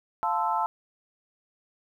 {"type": "chord", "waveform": "sine", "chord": "F major seventh", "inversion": "none", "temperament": "equal with one note detuned", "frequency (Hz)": [698.5, 880, 1036.9, 1318.5], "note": ["F5", "A5", "C6", "E6"], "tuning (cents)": [0, 0, -16, 0], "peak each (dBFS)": [-32, -26, -31, -31], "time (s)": [0.23, 0.66], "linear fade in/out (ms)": 0, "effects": ["10-bit"]}